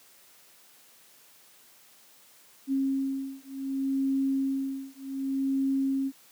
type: beating tone pair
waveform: sine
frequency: 270 / 270.66 Hz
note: C#4 / C#4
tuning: -45 / -41 cents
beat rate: 0.66 Hz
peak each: -29 dBFS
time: 2.67-6.12 s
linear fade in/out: 50 ms
effects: white hiss -57 dBFS RMS until 6.31 s + high-pass 150 Hz 12 dB/octave